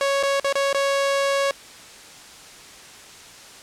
sawtooth tone with dropouts, 554.4 Hz, C#5, in tune, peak -15 dBFS, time 0.01-1.51 s, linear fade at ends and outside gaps 1 ms, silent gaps 0.228-0.234 / 0.398-0.445 / 0.526-0.554 / 0.729-0.746 s, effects white hiss -43 dBFS RMS until 3.62 s + low-pass 8000 Hz 12 dB/octave

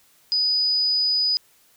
sine tone, 4970 Hz, D#8, 3 cents flat, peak -18 dBFS, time 0.32-1.37 s, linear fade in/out 0 ms, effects white hiss -58 dBFS RMS until 1.76 s

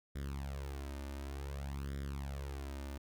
sawtooth tone with flanger, 69.3 Hz, C#2, in tune, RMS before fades -42 dBFS, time 0.15-2.98 s, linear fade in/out 10 ms, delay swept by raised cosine 0.56 to 3.36 ms, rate 0.55 Hz, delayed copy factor +0.8, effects none

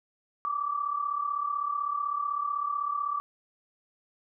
sine tone pair together, 1154 / 1189.9 Hz, D6 / D6, -31 / +22 cents, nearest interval minor second, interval 53 cents, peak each -29 / -33 dBFS, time 0.45-3.2 s, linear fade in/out 0 ms, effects none

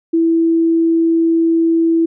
sine tone, 329.9 Hz, E4, 1 cent sharp, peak -10 dBFS, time 0.13-2.06 s, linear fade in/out 10 ms, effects none

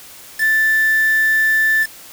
sine tone with quantisation, 1760 Hz, A6, in tune, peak -12 dBFS, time 0.38-1.87 s, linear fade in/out 50 ms, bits 4, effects white hiss -39 dBFS RMS until 2.12 s

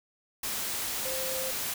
sine tone in noise, 523.3 Hz, C5, in tune, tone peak -35 dBFS, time 1.05-1.51 s, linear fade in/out 5 ms, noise white, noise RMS -33 dBFS, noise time 0.43-1.74 s, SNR -5 dB, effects none

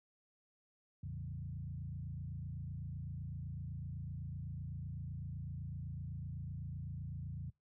sine tone with frequency modulation, 112.4 Hz, A2, 37 cents sharp, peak -40 dBFS, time 1.03-7.5 s, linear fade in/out 5 ms, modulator 27.9 Hz, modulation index 1.7, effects noise-tail reverb RT60 0.2 s tail -25 dB re dry + high-pass 60 Hz 12 dB/octave

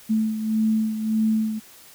sine beating tone pair, 218.7 / 220.4 Hz, A3 / A3, -10 / +3 cents, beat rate 1.7 Hz, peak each -20 / -27 dBFS, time 0.09-1.6 s, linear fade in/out 20 ms, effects white hiss -48 dBFS RMS until 1.94 s

